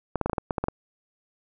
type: clicks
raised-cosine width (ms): 1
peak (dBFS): -11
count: 10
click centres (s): 0.157 / 0.213 / 0.26 / 0.297 / 0.332 / 0.382 / 0.508 / 0.582 / 0.64 / 0.684
effects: none